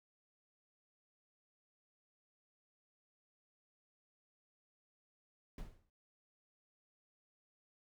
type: noise with exponential decay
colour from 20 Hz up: brown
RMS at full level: -42 dBFS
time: 5.58-5.9 s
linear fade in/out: 2 ms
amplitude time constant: 69 ms
effects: none